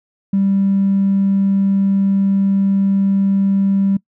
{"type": "tone with tanh clipping", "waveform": "triangle", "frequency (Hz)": 196, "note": "G3", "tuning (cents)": 0, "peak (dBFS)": -11, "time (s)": [0.33, 3.97], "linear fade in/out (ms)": 5, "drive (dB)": 1, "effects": ["noise-tail reverb RT60 0.1 s tail -23 dB re dry"]}